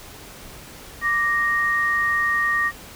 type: tone pair together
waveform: sine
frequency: 1174.7 / 1864.7 Hz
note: D6 / A#6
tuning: 0 / 0 cents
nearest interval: minor sixth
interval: 800 cents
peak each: -24 / -19 dBFS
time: 1.01-2.72 s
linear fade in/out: 50 ms
effects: pink hiss -41 dBFS RMS until 2.95 s